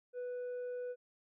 sine tone with tanh clipping, 493.9 Hz, B4, in tune, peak -39 dBFS, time 0.13-0.96 s, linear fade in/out 50 ms, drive 3 dB, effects none

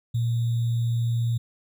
sine tone with sample-and-hold, 116.9 Hz, A#2, 5 cents sharp, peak -21 dBFS, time 0.14-1.38 s, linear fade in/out 10 ms, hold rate 3675 Hz, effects none

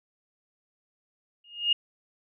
sine tone with exponential growth, 2848 Hz, F7, 33 cents sharp, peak -17 dBFS, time 1.44-1.73 s, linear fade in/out 5 ms, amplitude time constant 63 ms, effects none

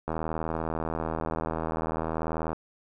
click train, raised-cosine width 1 ms, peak -16 dBFS, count 198, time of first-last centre 0.08-2.53 s, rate 80.4 Hz, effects none

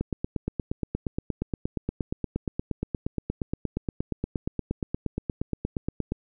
click train, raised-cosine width 3 ms, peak -14 dBFS, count 53, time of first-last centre 0.01-6.12 s, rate 8.51 Hz, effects none

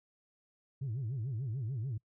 sine tone with vibrato, 122 Hz, B2, 21 cents flat, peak -32 dBFS, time 0.81-1.98 s, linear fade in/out 10 ms, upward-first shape sine, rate 6.8 Hz, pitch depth 250 cents each way, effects noise-tail reverb RT60 0.1 s tail -26 dB re dry + tanh soft clip ceiling -32 dBFS

